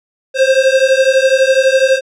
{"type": "beating tone pair", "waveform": "square", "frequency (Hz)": [523.3, 535.3], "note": ["C5", "C5"], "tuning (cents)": [0, 39], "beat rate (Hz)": 12, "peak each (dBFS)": -12, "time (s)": [0.34, 2.01], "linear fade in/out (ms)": 50, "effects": ["low-pass 6000 Hz 12 dB/octave"]}